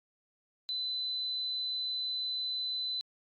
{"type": "tone", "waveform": "sine", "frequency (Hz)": 4017, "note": "B7", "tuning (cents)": 29, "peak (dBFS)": -32, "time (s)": [0.69, 3.01], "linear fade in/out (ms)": 0, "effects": ["AAC 48 kbps"]}